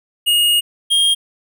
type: tone pair in turn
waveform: square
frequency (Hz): 2864 / 3231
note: F7 / G#7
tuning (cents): +43 / -48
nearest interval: major second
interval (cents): 209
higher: second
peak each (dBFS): -12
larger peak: neither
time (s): 0.26-0.61 / 0.9-1.15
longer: first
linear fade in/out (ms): 20
effects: none

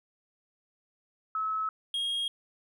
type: tone pair in turn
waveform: sine / triangle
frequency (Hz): 1294 / 3261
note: E6 / G#7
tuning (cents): -32 / -32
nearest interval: octave + major third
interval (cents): 1600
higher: second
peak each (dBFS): -28 / -27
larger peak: second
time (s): 1.35-1.69 / 1.94-2.28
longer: neither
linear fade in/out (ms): 2
effects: none

